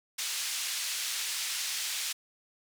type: band-pass noise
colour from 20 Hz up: pink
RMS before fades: -34 dBFS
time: 0.18-2.13 s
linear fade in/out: 10 ms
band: 2900 to 10000 Hz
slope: 12 dB/octave
effects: none